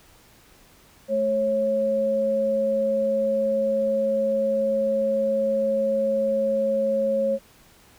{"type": "tone pair together", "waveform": "sine", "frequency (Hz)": [216.7, 546], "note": ["A3", "C#5"], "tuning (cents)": [-26, -26], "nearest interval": "octave + major third", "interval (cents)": 1600, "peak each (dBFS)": [-29, -20], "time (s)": [1.08, 7.39], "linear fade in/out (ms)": 50, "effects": ["pink hiss -54 dBFS RMS until 7.98 s"]}